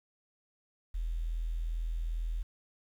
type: tone with quantisation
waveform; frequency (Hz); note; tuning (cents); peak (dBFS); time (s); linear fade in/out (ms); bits
sine; 41.2; E1; 0; -31; 0.94-2.43; 10; 10
effects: none